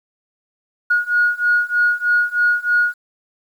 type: beating tone pair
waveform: sine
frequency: 1443 / 1446.2 Hz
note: F#6 / F#6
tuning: -44 / -40 cents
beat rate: 3.2 Hz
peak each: -17 / -16 dBFS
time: 0.9-2.94 s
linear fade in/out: 10 ms
effects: tanh soft clip ceiling -6 dBFS + 8-bit